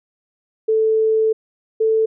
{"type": "tone pair in turn", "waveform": "sine", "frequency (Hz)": [440, 442.1], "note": ["A4", "A4"], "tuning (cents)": [0, 8], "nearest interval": "unison", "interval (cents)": 8, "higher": "second", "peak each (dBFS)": -13, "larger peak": "neither", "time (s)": [[0.68, 1.33], [1.8, 2.06]], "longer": "first", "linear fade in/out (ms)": 10, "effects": []}